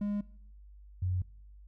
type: tone pair in turn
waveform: triangle / sine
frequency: 205.1 / 91.36 Hz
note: G#3 / F#2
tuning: -21 / -21 cents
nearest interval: octave + major second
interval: 1400 cents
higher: first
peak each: -28 dBFS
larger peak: neither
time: 0.01-0.21 / 1.02-1.22 s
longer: neither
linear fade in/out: 5 ms
effects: noise-tail reverb RT60 0.7 s tail -22 dB re dry + added 50 Hz sine -50 dBFS peak until 1.67 s